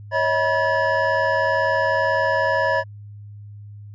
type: tone cluster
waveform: triangle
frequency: 552 / 632 / 972 / 1718 Hz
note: C#5 / D#5 / B5 / A6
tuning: -7 / +27 / -28 / -42 cents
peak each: -21 dBFS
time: 0.11-2.84 s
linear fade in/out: 50 ms
effects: added 103 Hz sine -36 dBFS peak until 3.94 s + resampled to 16000 Hz